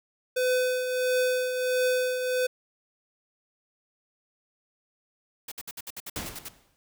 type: tone with tremolo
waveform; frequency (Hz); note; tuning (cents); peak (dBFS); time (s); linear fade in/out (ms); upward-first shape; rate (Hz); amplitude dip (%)
square; 505; B4; +39; -22; 0.36-2.47; 10; triangle; 1.5; 55
type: noise bursts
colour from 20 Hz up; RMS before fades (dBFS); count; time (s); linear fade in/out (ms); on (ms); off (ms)
white; -38; 11; 5.48-6.487; 5; 37; 60
type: noise with exponential decay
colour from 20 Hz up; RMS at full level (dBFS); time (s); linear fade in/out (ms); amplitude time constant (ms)
pink; -32; 6.16-6.76; 0; 130
effects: none